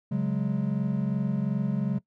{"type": "chord", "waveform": "triangle", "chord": "C# suspended fourth", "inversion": "none", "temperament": "equal", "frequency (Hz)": [138.59, 185, 207.7], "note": ["C#3", "F#3", "G#3"], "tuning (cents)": [0, 0, 0], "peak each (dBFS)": -27, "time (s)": [0.11, 1.99], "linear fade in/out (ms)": 10, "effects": ["noise-tail reverb RT60 0.1 s tail -20 dB re dry"]}